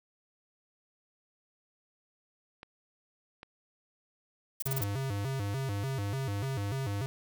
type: clicks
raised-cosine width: 0.3 ms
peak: -29 dBFS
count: 3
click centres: 2.631 / 3.431 / 6.442 s
type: noise bursts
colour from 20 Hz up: violet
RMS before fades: -33 dBFS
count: 5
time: 4.6-4.84 s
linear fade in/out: 5 ms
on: 24 ms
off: 30 ms
type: tone with vibrato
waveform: square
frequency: 116.54 Hz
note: A#2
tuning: in tune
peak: -32 dBFS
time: 4.66-7.06 s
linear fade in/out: 0 ms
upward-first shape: square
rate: 3.4 Hz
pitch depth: 250 cents each way
effects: none